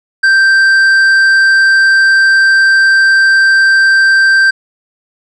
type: tone with tanh clipping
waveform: sine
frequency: 1568 Hz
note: G6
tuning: in tune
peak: -6 dBFS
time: 0.23-4.51 s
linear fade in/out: 10 ms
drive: 7 dB
effects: none